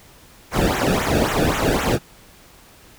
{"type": "noise with flanger", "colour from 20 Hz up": "brown", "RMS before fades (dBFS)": -19, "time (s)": [0.51, 1.99], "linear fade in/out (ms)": 50, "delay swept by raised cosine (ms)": [0.2, 1], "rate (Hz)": 3.8, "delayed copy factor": -0.95, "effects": ["pink hiss -48 dBFS RMS until 2.98 s"]}